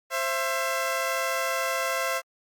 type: tone pair together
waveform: 15% pulse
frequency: 527.8 / 670 Hz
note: C5 / E5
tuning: +15 / +28 cents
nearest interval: major third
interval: 413 cents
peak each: -22 dBFS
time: 0.1-2.22 s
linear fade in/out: 50 ms
effects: Opus 48 kbps